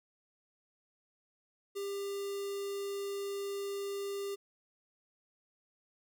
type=tone with notch filter; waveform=square; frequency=398.8 Hz; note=G4; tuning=30 cents sharp; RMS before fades=-38 dBFS; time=1.75-4.36 s; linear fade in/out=20 ms; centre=1600 Hz; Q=1; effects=none